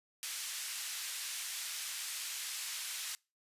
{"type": "band-pass noise", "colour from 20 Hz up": "white", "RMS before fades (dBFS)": -41, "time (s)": [0.23, 3.15], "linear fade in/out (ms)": 0, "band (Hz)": [1800, 9500], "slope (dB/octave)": 12, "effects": ["noise-tail reverb RT60 0.3 s tail -26 dB re dry", "resampled to 32000 Hz"]}